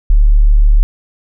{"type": "tone", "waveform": "sine", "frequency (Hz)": 36.71, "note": "D1", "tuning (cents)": 0, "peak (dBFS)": -4, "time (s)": [0.1, 0.83], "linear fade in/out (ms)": 0, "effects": []}